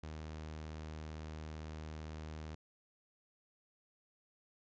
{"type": "tone", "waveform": "sawtooth", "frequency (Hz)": 77.78, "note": "D#2", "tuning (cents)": 0, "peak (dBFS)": -40, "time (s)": [0.03, 2.55], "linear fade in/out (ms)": 5, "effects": ["resampled to 16000 Hz"]}